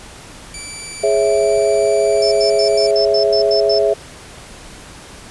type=tone; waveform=5% pulse; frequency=2323 Hz; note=D7; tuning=20 cents flat; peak=-17 dBFS; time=0.54-2.91 s; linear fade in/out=2 ms
type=chord; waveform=sine; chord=C# minor; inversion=second; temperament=equal; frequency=415.3 / 554.4 / 659.3 Hz; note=G#4 / C#5 / E5; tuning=0 / 0 / 0 cents; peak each=-15 / -18 / -15 dBFS; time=1.03-3.94 s; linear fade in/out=10 ms
type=tone bursts; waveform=sine; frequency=5274 Hz; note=E8; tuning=in tune; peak=-18 dBFS; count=9; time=2.22-3.788 s; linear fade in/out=5 ms; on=96 ms; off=88 ms
effects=pink hiss -37 dBFS RMS until 5.3 s + resampled to 24000 Hz